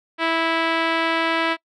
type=tone with low-pass filter; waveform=5% pulse; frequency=328.3 Hz; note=E4; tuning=7 cents flat; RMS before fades=-21 dBFS; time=0.18-1.57 s; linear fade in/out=50 ms; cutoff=2600 Hz; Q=0.68; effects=noise-tail reverb RT60 0.1 s tail -25 dB re dry